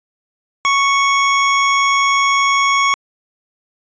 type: tone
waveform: 25% pulse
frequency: 1108.7 Hz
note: C#6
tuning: in tune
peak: -8 dBFS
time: 0.65-2.94 s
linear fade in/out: 0 ms
effects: resampled to 16000 Hz